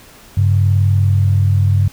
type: tone pair together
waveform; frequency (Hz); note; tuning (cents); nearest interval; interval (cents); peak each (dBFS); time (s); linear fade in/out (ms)
sine; 98.06 / 138.59; G2 / C#3; +1 / 0; tritone; 599; -10 / -18; 0.37-1.88; 5
effects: pink hiss -42 dBFS RMS until 1.92 s